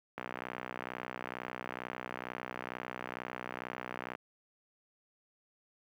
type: click train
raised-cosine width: 0.5 ms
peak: -23 dBFS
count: 248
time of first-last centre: 0.18-4.151 s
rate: 62.2 Hz
effects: high-pass 150 Hz 12 dB/octave + 10-bit